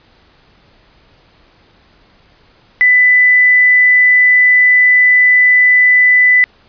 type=tone; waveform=sine; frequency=1994 Hz; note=B6; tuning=16 cents sharp; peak=-5 dBFS; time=2.81-6.44 s; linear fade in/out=0 ms; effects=pink hiss -49 dBFS RMS until 6.68 s + resampled to 11025 Hz